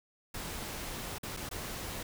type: noise with dropouts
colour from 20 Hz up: pink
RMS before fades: -40 dBFS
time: 0.34-2.03 s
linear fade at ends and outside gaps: 5 ms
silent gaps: 1.184-1.231 / 1.367-1.371 / 1.491-1.511 s
effects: none

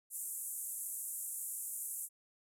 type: band-pass noise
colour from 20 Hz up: white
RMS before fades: -42 dBFS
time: 0.1-2.09 s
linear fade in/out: 50 ms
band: 7600 to 13000 Hz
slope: 48 dB/octave
effects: none

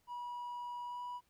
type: tone with pitch glide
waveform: triangle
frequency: 970 to 979 Hz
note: B5 to B5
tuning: -31 to -15 cents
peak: -38 dBFS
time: 0.07-1.21 s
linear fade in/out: 50 ms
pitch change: +16 cents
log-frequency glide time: 0.85-1.01 s
effects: tanh soft clip ceiling -34 dBFS + pink hiss -75 dBFS RMS until 1.29 s

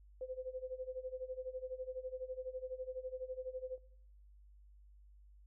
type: tone with tremolo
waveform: sine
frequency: 513 Hz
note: C5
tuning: 34 cents flat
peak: -38 dBFS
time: 0.21-3.78 s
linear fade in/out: 2 ms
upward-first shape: sine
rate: 12 Hz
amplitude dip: 90%
effects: noise-tail reverb RT60 0.7 s tail -21 dB re dry + added 50 Hz sine -58 dBFS peak until 5.46 s

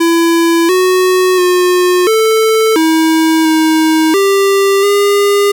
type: tone with pitch steps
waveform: square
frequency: 334.9 / 369.2 / 360.5 / 441.5 / 320.8 / 316.8 / 394.2 / 404.9 Hz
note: E4 / F#4 / F#4 / A4 / E4 / D#4 / G4 / G#4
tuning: +27 / -4 / -45 / +6 / -47 / +31 / +10 / -44 cents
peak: -8 dBFS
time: 0-5.52 s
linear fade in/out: 10 ms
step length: 690 ms
effects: none

